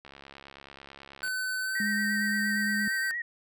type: click train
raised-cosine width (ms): 0.3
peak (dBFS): -30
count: 86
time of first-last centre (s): 0.05-1.278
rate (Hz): 69.2
type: tone with pitch glide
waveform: square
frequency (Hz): 1514 to 1550.3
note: F#6 to G6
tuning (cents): +39 to -20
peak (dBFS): -30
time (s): 1.23-3.11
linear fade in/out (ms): 0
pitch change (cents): +41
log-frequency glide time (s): 1.61-1.82
type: tone with vibrato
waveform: sine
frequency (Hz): 1883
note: A#6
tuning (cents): +17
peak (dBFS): -30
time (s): 1.75-3.22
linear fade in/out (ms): 5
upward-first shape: sine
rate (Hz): 8.6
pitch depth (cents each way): 43
type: tone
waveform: sine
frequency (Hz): 208.1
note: G#3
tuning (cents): +4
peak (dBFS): -30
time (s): 1.8-2.88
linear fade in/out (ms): 2
effects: none